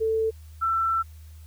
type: tone pair in turn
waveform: sine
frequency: 443.5 / 1337.9 Hz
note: A4 / E6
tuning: +14 / +25 cents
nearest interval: octave + perfect fifth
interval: 1911 cents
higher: second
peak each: -21 dBFS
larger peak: neither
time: 0-0.31 / 0.61-1.03 s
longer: second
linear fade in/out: 20 ms
effects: added 78 Hz sine -42 dBFS peak until 1.46 s + white hiss -59 dBFS RMS until 1.46 s